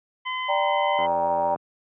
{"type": "tone", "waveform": "20% pulse", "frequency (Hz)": 1022, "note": "C6", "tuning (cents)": -41, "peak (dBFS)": -21, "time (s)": [0.25, 1.07], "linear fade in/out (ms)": 20}
{"type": "chord", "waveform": "sine", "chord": "G minor", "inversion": "second", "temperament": "just", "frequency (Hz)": [588, 784, 940.8], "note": ["D5", "G5", "Bb5"], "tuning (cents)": [2, 0, 16], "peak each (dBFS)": -25, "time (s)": [0.48, 1.56], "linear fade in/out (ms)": 20}
{"type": "click train", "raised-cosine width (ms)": 1, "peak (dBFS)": -19, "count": 50, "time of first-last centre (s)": [0.99, 1.56], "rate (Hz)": 86}
{"effects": ["high-pass 150 Hz 12 dB/octave", "resampled to 8000 Hz"]}